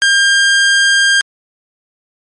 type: tone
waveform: sawtooth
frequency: 1602 Hz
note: G6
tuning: 37 cents sharp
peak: -4 dBFS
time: 0.02-1.21 s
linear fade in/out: 0 ms
effects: low-pass 9000 Hz 12 dB/octave + MP3 48 kbps